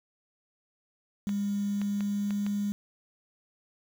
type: tone with pitch glide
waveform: sine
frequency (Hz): 202.1 to 203.9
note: G#3 to G#3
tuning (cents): -47 to -32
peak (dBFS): -27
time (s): 1.27-2.72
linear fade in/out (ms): 0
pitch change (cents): +15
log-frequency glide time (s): 1.4-2.51
type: clicks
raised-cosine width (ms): 0.3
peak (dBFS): -25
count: 5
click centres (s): 1.292 / 1.816 / 2.007 / 2.307 / 2.465
effects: 8-bit